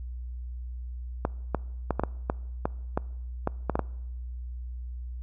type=clicks; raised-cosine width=1 ms; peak=-11 dBFS; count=12; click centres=1.251 / 1.547 / 1.907 / 1.996 / 2.036 / 2.299 / 2.655 / 2.975 / 3.474 / 3.697 / 3.755 / 3.793 s; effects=noise-tail reverb RT60 0.9 s tail -24 dB re dry + added 61 Hz sine -34 dBFS peak until 5.22 s